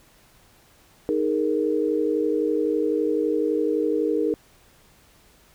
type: chord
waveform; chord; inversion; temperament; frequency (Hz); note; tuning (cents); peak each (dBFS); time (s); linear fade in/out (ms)
sine; D# suspended fourth; none; just; 311.1 / 414.8 / 466.7; D#4 / G#4 / A#4; 0 / -2 / +2; -24 / -25 / -24; 1.09-4.34; 0
effects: pink hiss -56 dBFS RMS until 5.54 s